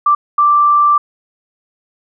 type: tone bursts at uneven times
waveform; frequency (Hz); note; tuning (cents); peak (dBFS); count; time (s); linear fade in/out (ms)
sine; 1174.7; D6; 0; -7; 2; 0.06-0.15 / 0.38-0.98; 5
effects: none